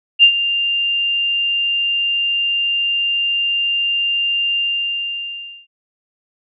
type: tone with ADSR envelope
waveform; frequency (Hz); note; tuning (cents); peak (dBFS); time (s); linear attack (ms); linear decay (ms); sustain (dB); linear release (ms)
sine; 2794; F7; 0; -3; 0.19-5.67; 40; 82; -12; 1100
effects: none